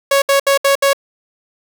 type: tone bursts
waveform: sawtooth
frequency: 554.4 Hz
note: C#5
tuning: in tune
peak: -6 dBFS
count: 5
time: 0.11-0.932 s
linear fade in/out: 5 ms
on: 110 ms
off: 68 ms
effects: 7-bit